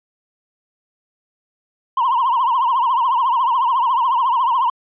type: tone with vibrato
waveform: triangle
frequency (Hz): 995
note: B5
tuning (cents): +13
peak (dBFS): -11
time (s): 1.97-4.7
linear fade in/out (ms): 5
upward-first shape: triangle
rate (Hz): 14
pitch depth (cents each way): 170
effects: tanh soft clip ceiling -9 dBFS + resampled to 8000 Hz